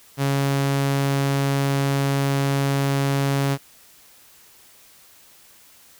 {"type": "tone", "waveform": "sawtooth", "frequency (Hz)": 138.59, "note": "C#3", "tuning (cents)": 0, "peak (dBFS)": -15, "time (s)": [0.17, 3.58], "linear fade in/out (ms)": 50, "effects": ["white hiss -51 dBFS RMS until 5.99 s"]}